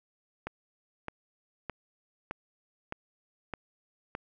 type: click train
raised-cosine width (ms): 0.5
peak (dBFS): -20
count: 7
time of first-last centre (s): 0.47-4.151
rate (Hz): 1.63
effects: none